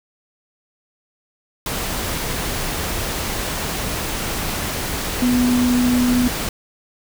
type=tone in noise; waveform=sine; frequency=246.9 Hz; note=B3; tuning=in tune; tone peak=-14 dBFS; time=5.22-6.28 s; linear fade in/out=2 ms; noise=pink; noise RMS=-24 dBFS; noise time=1.66-6.49 s; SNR=+7 dB; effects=none